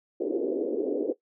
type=band-pass noise; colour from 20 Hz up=white; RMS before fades=-28 dBFS; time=0.2-1.13 s; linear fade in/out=10 ms; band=280 to 500 Hz; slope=48 dB/octave; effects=noise-tail reverb RT60 0.1 s tail -17 dB re dry